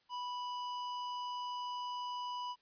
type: tone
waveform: square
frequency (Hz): 986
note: B5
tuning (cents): -3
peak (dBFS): -39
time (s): 0.09-2.56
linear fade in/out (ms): 50
effects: white hiss -73 dBFS RMS until 2.61 s + resampled to 11025 Hz